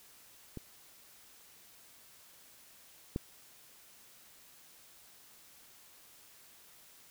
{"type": "clicks", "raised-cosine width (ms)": 3, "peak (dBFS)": [-28, -20], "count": 2, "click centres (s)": [0.573, 3.161], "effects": ["white hiss -59 dBFS RMS until 7.1 s"]}